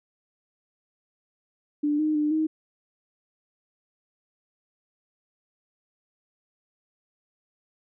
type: tone with pitch steps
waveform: sine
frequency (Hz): 294.9 / 307.7 / 299.7 / 313.7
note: D4 / D#4 / D4 / D#4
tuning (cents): +7 / -19 / +35 / +14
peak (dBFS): -21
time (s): 1.83-2.47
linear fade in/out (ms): 10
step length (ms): 160
effects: none